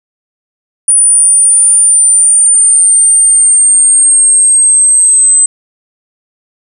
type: linear sweep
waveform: sine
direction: down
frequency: 9470 to 8150 Hz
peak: -3 dBFS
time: 0.88-5.46 s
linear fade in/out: 5 ms
effects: none